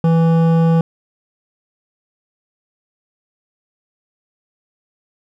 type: tone with hard clipping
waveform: sine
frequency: 164.81 Hz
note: E3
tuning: in tune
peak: -12 dBFS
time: 0.04-0.81 s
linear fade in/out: 2 ms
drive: 12 dB
effects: none